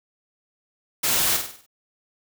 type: noise with echo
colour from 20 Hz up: white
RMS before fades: -22 dBFS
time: 1.03-1.37 s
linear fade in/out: 10 ms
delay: 49 ms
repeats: 6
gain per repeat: -6 dB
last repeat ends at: 1.664 s
effects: none